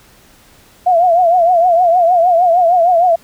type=tone with vibrato; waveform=sine; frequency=698.5 Hz; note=F5; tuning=in tune; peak=-7 dBFS; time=0.86-3.16 s; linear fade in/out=10 ms; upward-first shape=triangle; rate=6.5 Hz; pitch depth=120 cents each way; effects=pink hiss -46 dBFS RMS until 3.23 s